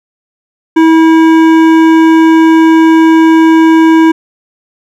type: tone with hard clipping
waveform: sine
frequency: 323.4 Hz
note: E4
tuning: 33 cents flat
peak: -4 dBFS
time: 0.76-4.12 s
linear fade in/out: 10 ms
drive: 13 dB
effects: none